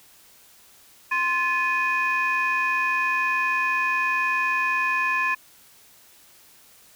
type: tone cluster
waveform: sine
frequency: 1046 / 1730 / 2489 Hz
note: C6 / A6 / D#7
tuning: -1 / -30 / 0 cents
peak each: -24 dBFS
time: 1.11-5.35 s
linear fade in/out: 10 ms
effects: tanh soft clip ceiling -14 dBFS + white hiss -53 dBFS RMS until 6.95 s